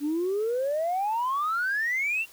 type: exponential sweep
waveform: sine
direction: up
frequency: 282.1 to 2794 Hz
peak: -23 dBFS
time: 0-2.26 s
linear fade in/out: 50 ms
effects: tanh soft clip ceiling -21 dBFS + white hiss -52 dBFS RMS until 2.32 s